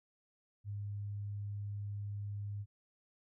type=tone; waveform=sine; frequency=102.1 Hz; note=G#2; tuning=29 cents flat; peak=-38 dBFS; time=0.64-2.66 s; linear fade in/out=50 ms; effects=none